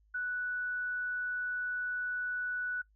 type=tone; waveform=sine; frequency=1480 Hz; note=F#6; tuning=in tune; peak=-32 dBFS; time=0.14-2.82 s; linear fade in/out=10 ms; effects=noise-tail reverb RT60 0.1 s tail -19 dB re dry + added 52 Hz sine -64 dBFS peak until 2.95 s